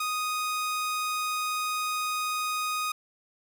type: tone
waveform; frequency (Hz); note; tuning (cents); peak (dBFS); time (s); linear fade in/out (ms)
sawtooth; 1244.5; D#6; 0; -24; 0-2.92; 5
effects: none